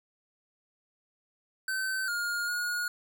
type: tone with pitch steps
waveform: square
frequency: 1536 / 1421 / 1442 Hz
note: G6 / F6 / F#6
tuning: -36 / +30 / -45 cents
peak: -30 dBFS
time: 1.68-2.88 s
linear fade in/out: 2 ms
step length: 400 ms
effects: none